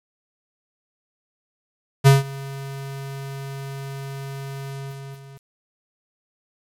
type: tone with ADSR envelope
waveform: square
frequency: 137.2 Hz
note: C#3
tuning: 17 cents flat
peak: -8 dBFS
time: 2.04-5.49 s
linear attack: 28 ms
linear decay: 160 ms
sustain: -22 dB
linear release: 790 ms
effects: resampled to 32000 Hz + 8-bit